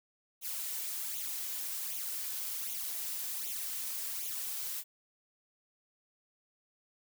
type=noise with flanger; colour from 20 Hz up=blue; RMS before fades=-38 dBFS; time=0.41-4.84 s; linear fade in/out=50 ms; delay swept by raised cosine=0.3 to 4 ms; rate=1.3 Hz; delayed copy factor=+0.65; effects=none